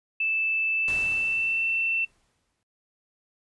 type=tone with pitch glide; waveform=sine; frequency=2637 to 2682 Hz; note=E7 to E7; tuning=0 to +29 cents; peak=-23 dBFS; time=0.2-2.05 s; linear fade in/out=5 ms; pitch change=+29 cents; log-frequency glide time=0.73-1.66 s
type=noise with exponential decay; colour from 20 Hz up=pink; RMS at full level=-38 dBFS; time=0.88-2.63 s; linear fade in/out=0 ms; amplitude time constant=380 ms
effects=noise-tail reverb RT60 0.1 s tail -18 dB re dry + resampled to 24000 Hz